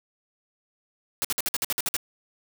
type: noise bursts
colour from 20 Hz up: white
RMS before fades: -26 dBFS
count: 10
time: 1.22-1.966 s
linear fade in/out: 0 ms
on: 26 ms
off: 54 ms
effects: none